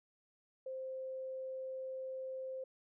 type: tone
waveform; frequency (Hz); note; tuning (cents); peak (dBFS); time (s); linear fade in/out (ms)
sine; 523.3; C5; 0; -40; 0.66-2.64; 5
effects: none